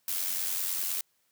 blue noise with amplitude modulation, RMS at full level -29 dBFS, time 0.08-1.01 s, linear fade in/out 2 ms, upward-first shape sine, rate 90 Hz, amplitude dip 55%, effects white hiss -72 dBFS RMS until 1.31 s + high-pass 80 Hz 12 dB/octave

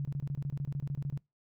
sine tone bursts, 141.5 Hz, C#3, 36 cents sharp, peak -31 dBFS, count 16, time 0-1.175 s, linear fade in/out 0 ms, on 50 ms, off 25 ms, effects noise-tail reverb RT60 0.2 s tail -24 dB re dry

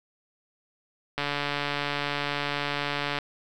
click train, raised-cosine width 0.3 ms, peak -12 dBFS, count 290, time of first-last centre 1.18-3.187 s, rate 144 Hz, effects 9-bit

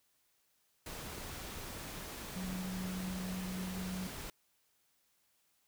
sine tone in noise, 185 Hz, F#3, in tune, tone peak -38 dBFS, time 2.36-4.07 s, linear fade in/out 2 ms, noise pink, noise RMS -45 dBFS, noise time 0.86-4.3 s, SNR +4 dB, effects white hiss -75 dBFS RMS until 5.67 s

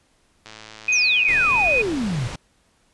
click train, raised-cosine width 0.2 ms, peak -22 dBFS, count 111, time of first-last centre 0.46-1.469 s, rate 109 Hz
sine tone with vibrato, 2489 Hz, D#7, in tune, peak -16 dBFS, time 0.88-1.82 s, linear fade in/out 5 ms, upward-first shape triangle, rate 6.1 Hz, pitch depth 11 cents each way
sine exponential sweep, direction down, 6645 to 108.2 Hz, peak -21 dBFS, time 0.92-2.28 s, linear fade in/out 10 ms
pink low-pass noise, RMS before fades -33 dBFS, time 1.28-2.36 s, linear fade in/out 5 ms, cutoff 6000 Hz, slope 12 dB/octave
effects pink hiss -62 dBFS RMS until 2.93 s + resampled to 24000 Hz

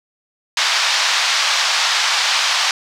white band-pass noise, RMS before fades -17 dBFS, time 0.57-2.71 s, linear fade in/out 2 ms, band 780 to 5400 Hz, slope 24 dB/octave, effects none

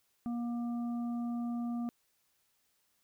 harmonic tone, 237.6 Hz, A#3, 33 cents sharp, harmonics 1 / 3 / 5, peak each -33 / -47 / -53 dBFS, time 0.26-1.89 s, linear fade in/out 0 ms, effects white hiss -75 dBFS RMS until 3.03 s

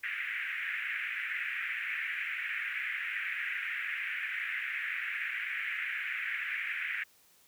white band-pass noise, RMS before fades -36 dBFS, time 0.03-7.04 s, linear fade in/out 10 ms, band 1600 to 2400 Hz, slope 48 dB/octave, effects white hiss -64 dBFS RMS until 7.47 s

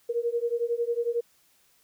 sine beating tone pair, 466.2 / 477.2 Hz, A#4 / A#4, 0 / +41 cents, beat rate 11 Hz, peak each -28 dBFS, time 0.09-1.21 s, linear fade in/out 10 ms, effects white hiss -64 dBFS RMS until 1.83 s

